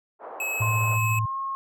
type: band-pass noise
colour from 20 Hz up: pink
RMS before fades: -39 dBFS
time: 0.19-0.99 s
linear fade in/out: 50 ms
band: 490 to 1100 Hz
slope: 24 dB/octave
type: tone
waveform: square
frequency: 2575 Hz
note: E7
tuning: 41 cents flat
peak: -27 dBFS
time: 0.4-1.19 s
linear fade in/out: 2 ms
type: tone with tremolo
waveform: sine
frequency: 110 Hz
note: A2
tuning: in tune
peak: -21 dBFS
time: 0.6-1.26 s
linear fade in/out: 10 ms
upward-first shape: triangle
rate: 14 Hz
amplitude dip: 35%
type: tone with pitch glide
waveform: sine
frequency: 1051 to 1081.8 Hz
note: C6 to C#6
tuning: +7 to -43 cents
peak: -27 dBFS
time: 0.62-1.55 s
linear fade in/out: 0 ms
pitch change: +50 cents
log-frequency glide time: 1.1-1.39 s
effects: none